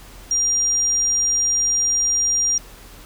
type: tone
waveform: sine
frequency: 5700 Hz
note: F8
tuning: 34 cents sharp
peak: -16 dBFS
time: 0.31-2.58 s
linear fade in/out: 2 ms
effects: added 42 Hz sine -42 dBFS peak until 3.05 s + pink hiss -44 dBFS RMS until 3.05 s

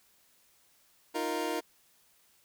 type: chord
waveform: 25% pulse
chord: Eb suspended second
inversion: none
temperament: equal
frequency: 311.1 / 349.2 / 466.2 Hz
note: Eb4 / F4 / Bb4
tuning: 0 / 0 / 0 cents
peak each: -32 dBFS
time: 1.14-1.61 s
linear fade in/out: 20 ms
effects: white hiss -66 dBFS RMS until 2.44 s

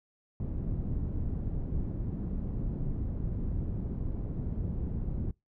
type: low-pass noise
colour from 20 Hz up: pink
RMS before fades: -33 dBFS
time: 0.4-5.31 s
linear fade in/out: 2 ms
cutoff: 210 Hz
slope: 12 dB/octave
effects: noise-tail reverb RT60 0.2 s tail -24 dB re dry

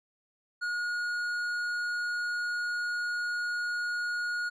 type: tone with tanh clipping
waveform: sine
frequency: 1442 Hz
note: F#6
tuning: 45 cents flat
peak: -31 dBFS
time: 0.61-4.5 s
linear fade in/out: 20 ms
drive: 9 dB
effects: none

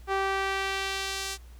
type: tone with band-pass filter sweep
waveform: sawtooth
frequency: 388.5 Hz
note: G4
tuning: 16 cents flat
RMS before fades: -30 dBFS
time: 0.07-1.38 s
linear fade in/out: 50 ms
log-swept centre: 1000 to 6500 Hz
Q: 0.83
effects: added 60 Hz sine -45 dBFS peak until 1.59 s + pink hiss -59 dBFS RMS until 1.59 s

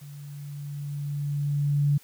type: tone with level ramp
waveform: sine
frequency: 144.1 Hz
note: D3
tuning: 33 cents flat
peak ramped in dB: -40 to -18 dBFS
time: 0.01-1.98 s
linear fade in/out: 10 ms
effects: white hiss -55 dBFS RMS until 2.03 s

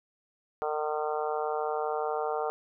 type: harmonic tone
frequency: 152.1 Hz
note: D#3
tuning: 39 cents flat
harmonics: 3 / 4 / 5 / 6 / 7 / 8 / 9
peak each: -32 / -36 / -33 / -39 / -42 / -39 / -42 dBFS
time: 0.62-2.5 s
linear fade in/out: 0 ms
effects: none

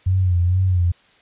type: tone with vibrato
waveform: sine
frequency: 90.6 Hz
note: F#2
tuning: 36 cents flat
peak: -14 dBFS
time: 0.06-0.92 s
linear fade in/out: 10 ms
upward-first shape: sine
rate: 2.2 Hz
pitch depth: 69 cents each way
effects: white hiss -54 dBFS RMS until 1.21 s + resampled to 8000 Hz

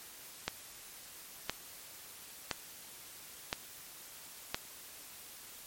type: click train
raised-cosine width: 0.2 ms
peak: -14 dBFS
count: 5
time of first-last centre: 0.48-4.545 s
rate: 0.984 Hz
effects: white hiss -51 dBFS RMS until 5.66 s + MP3 64 kbps

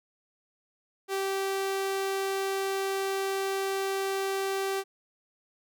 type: tone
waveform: sawtooth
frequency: 388.7 Hz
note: G4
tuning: 15 cents flat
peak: -24 dBFS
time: 1.08-4.84 s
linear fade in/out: 50 ms
effects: none

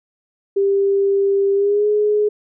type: tone with pitch glide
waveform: sine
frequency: 395.8 to 419.3 Hz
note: G4 to G#4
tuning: +17 to +17 cents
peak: -13 dBFS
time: 0.56-2.29 s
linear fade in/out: 10 ms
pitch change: +100 cents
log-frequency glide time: 1.54-1.87 s
effects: none

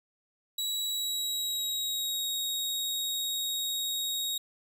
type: tone with pitch glide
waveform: sawtooth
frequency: 3893 to 3769 Hz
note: B7 to A#7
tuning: -26 to +18 cents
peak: -27 dBFS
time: 0.58-4.38 s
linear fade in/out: 5 ms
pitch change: -56 cents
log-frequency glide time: 0.89-2.27 s
effects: none

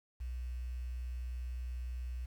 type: tone with quantisation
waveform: sine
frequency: 61.6 Hz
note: B1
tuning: 4 cents flat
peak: -37 dBFS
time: 0.2-2.26 s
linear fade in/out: 10 ms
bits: 10
effects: none

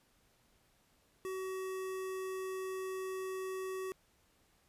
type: tone with notch filter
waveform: square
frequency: 377.5 Hz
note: F#4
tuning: 35 cents sharp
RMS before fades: -40 dBFS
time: 1.25-3.92 s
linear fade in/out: 0 ms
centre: 4100 Hz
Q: 1.7
effects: pink hiss -71 dBFS RMS until 4.68 s + resampled to 32000 Hz

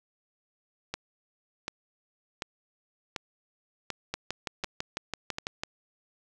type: two click trains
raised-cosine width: 0.2 ms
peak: -15 / -14 dBFS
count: 7 / 10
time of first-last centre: 0.94-5.384 / 4.14-5.635 s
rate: 1.35 / 6.02 Hz
effects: none

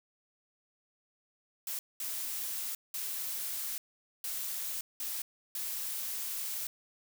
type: noise bursts at uneven times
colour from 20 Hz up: blue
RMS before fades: -37 dBFS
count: 6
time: 1.67-1.79 / 2-2.75 / 2.94-3.78 / 4.24-4.81 / 5-5.22 / 5.55-6.67 s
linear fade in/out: 2 ms
effects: none

